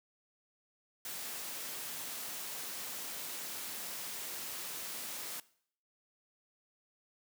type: noise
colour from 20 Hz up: white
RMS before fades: -42 dBFS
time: 1.05-5.4 s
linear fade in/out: 2 ms
effects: noise-tail reverb RT60 0.6 s tail -20 dB re dry + high-pass 150 Hz 12 dB/octave